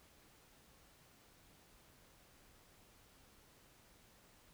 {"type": "silence", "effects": ["pink hiss -66 dBFS RMS until 4.53 s"]}